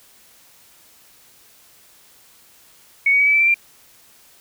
sine tone with pitch steps, 2223 / 2248 / 2272 / 2297 / 2323 / 2348 / 2374 Hz, C#7 / C#7 / C#7 / D7 / D7 / D7 / D7, +4 / +24 / +42 / -39 / -20 / -1 / +18 cents, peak -12 dBFS, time 3.06-3.543 s, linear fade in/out 5 ms, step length 69 ms, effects white hiss -51 dBFS RMS until 4.4 s

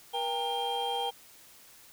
triangle tone cluster, 476.3 / 797 / 921 / 3193 Hz, A#4 / G5 / A#5 / G7, +37 / +28 / -21 / +31 cents, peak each -34 / -30 / -36 / -33 dBFS, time 0.13-1.11 s, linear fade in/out 20 ms, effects tanh soft clip ceiling -20 dBFS + white hiss -55 dBFS RMS until 1.92 s

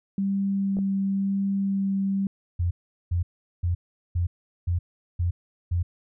sine tone with vibrato, 196 Hz, G3, in tune, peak -22 dBFS, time 0.18-2.27 s, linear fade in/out 2 ms, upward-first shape sine, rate 0.97 Hz, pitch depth 8 cents each way
clicks, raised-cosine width 2 ms, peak -24 dBFS, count 2, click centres 0.769 / 0.788 s
sine tone bursts, 87.31 Hz, F2, in tune, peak -21 dBFS, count 7, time 2.59-5.83 s, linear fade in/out 10 ms, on 120 ms, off 400 ms
effects none

